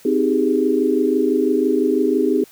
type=chord; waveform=sine; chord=Ab major seventh; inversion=first; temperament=just; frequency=259.6 / 311.5 / 389.3 / 415.3 Hz; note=C4 / Eb4 / G4 / Ab4; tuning=-13 / +2 / -12 / 0 cents; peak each=-20 dBFS; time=0.05-2.44 s; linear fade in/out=5 ms; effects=white hiss -48 dBFS RMS until 2.51 s